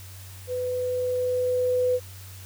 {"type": "tone with level ramp", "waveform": "sine", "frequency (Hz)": 500, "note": "B4", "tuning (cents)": 21, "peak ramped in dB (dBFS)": [-26, -19], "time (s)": [0.47, 2], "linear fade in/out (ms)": 50, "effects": ["added 94 Hz sine -41 dBFS peak until 2.45 s", "white hiss -47 dBFS RMS until 2.45 s"]}